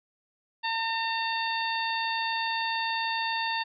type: harmonic tone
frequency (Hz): 907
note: A#5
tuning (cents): -48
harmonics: 1 / 2 / 3 / 4 / 5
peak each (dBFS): -30 / -33 / -35 / -36 / -37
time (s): 0.63-3.64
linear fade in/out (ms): 20
effects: none